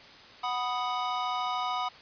square chord, B major, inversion second, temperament equal, 740 / 987.8 / 1244.5 Hz, F#5 / B5 / D#6, 0 / 0 / 0 cents, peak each -34 dBFS, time 0.43-1.89 s, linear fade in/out 10 ms, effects white hiss -50 dBFS RMS until 2.01 s + resampled to 11025 Hz

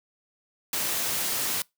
white noise, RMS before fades -28 dBFS, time 0.73-1.62 s, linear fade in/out 2 ms, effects noise-tail reverb RT60 0.2 s tail -25 dB re dry + high-pass 100 Hz 12 dB/octave

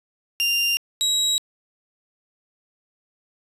30% pulse tone pair in turn, 2790 / 3849 Hz, F7 / B7, -2 / -45 cents, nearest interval tritone, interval 557 cents, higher second, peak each -16 dBFS, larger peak neither, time 0.4-0.77 / 1.01-1.38 s, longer neither, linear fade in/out 0 ms, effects resampled to 32000 Hz + 9-bit

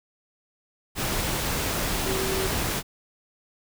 sine tone in noise, 381.9 Hz, G4, 45 cents flat, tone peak -28 dBFS, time 2.03-2.5 s, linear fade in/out 50 ms, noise pink, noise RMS -27 dBFS, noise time 0.95-2.83 s, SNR -4 dB, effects none

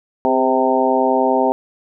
harmonic tone with a mistuned harmonic, 130 Hz, C3, 11 cents flat, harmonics 2 / 3 / 4 / 5 / 6 / 7, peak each -20 / -20 / -20 / -20 / -20 / -20 dBFS, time 0.25-1.52 s, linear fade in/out 0 ms, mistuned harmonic 3, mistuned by +45 cents, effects none

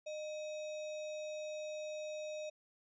sine tone with sample-and-hold, 611 Hz, D#5, 32 cents flat, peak -40 dBFS, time 0.06-2.5 s, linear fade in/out 10 ms, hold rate 3150 Hz, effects resampled to 16000 Hz

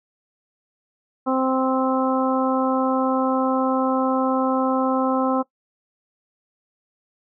harmonic tone, 261.6 Hz, C4, in tune, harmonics 1 / 2 / 3 / 4 / 5, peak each -21 / -24 / -26 / -27 / -28 dBFS, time 1.26-5.43 s, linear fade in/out 20 ms, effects noise-tail reverb RT60 0.1 s tail -19 dB re dry

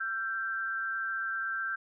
sine tone pair together, 1354 / 1569.6 Hz, E6 / G6, +46 / +2 cents, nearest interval minor third, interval 256 cents, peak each -36 / -32 dBFS, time 0-1.76 s, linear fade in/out 10 ms, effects none

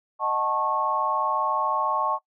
sine tone cluster, 619 / 747 / 881 / 1094 Hz, D#5 / F#5 / A5 / C#6, -9 / +16 / +2 / -23 cents, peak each -31 / -32 / -27 / -25 dBFS, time 0.19-2.19 s, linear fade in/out 50 ms, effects noise-tail reverb RT60 0.1 s tail -19 dB re dry

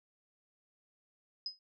sine tone with exponential decay, 5040 Hz, D#8, 21 cents sharp, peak -32 dBFS, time 1.46-1.59 s, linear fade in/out 2 ms, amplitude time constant 27 ms, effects none

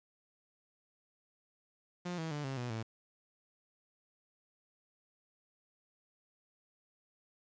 sawtooth tone with pitch steps, 177.3 / 161.65 / 147.38 / 134.37 / 122.51 / 111.69 Hz, F3 / E3 / D3 / C3 / B2 / A2, +26 / -34 / +6 / +46 / -14 / +26 cents, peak -33 dBFS, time 2.05-2.83 s, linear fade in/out 10 ms, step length 130 ms, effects resampled to 16000 Hz + 10-bit

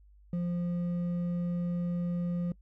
sine tone with hard clipping, 174.61 Hz, F3, in tune, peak -30 dBFS, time 0.33-2.52 s, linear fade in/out 2 ms, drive 4 dB, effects noise-tail reverb RT60 0.1 s tail -22 dB re dry + added 50 Hz sine -55 dBFS peak until 2.61 s

